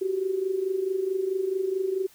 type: tone with amplitude modulation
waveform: sine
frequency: 380.5 Hz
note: F#4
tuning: 48 cents sharp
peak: -21 dBFS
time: 0.01-2.07 s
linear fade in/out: 10 ms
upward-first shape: sine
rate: 24.6 Hz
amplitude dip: 70%
effects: white hiss -56 dBFS RMS until 2.14 s